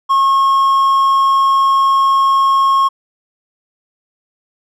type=tone; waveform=triangle; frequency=1086 Hz; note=C#6; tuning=36 cents flat; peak=-7 dBFS; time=0.09-2.89 s; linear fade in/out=20 ms; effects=none